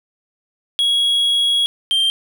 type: tone pair in turn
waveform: triangle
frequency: 3322 / 3166 Hz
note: G#7 / G7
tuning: 0 / +17 cents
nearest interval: minor second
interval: 83 cents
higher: first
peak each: -12 dBFS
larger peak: neither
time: 0.79-1.66 / 1.91-2.1 s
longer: first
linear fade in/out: 0 ms
effects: none